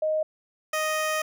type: tone pair in turn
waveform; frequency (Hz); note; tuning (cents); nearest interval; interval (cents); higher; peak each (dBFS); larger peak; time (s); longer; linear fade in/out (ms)
sine / 15% pulse; 622.3 / 622.3; D#5 / D#5; 0 / 0; unison; 0; neither; -22 / -18; second; 0.02-0.23 / 0.73-1.22; second; 5
effects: none